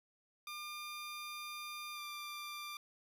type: tone with pitch glide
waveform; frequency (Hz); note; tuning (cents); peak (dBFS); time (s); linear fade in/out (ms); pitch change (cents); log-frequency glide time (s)
15% pulse; 1200 to 1186.9; D6 to D6; +37 to +18; -37; 0.47-2.77; 2; -19; 1.94-2
effects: none